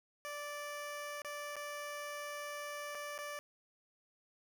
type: tone with dropouts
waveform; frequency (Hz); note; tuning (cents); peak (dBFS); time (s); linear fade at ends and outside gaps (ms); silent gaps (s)
15% pulse; 585; D5; -7; -35; 0.25-3.39; 0; 1.219-1.247 / 1.557-1.565 / 2.948-2.952 / 3.179-3.188
effects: none